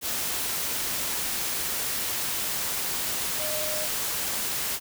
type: tone in noise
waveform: sine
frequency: 613 Hz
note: D#5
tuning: 26 cents flat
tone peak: -33 dBFS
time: 3.37-3.88 s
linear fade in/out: 50 ms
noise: white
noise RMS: -29 dBFS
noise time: 0.01-4.8 s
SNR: -7 dB
effects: none